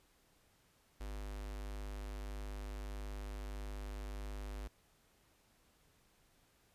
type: tone with notch filter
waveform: square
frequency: 50.8 Hz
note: G#1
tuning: 38 cents flat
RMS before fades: -44 dBFS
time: 1-4.68 s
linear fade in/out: 10 ms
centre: 120 Hz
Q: 0.84
effects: pink hiss -71 dBFS RMS until 6.74 s + resampled to 32000 Hz